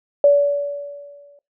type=tone with exponential decay; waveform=sine; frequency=573 Hz; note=D5; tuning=43 cents flat; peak=-7 dBFS; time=0.24-1.39 s; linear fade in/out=2 ms; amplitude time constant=250 ms; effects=noise-tail reverb RT60 0.2 s tail -21 dB re dry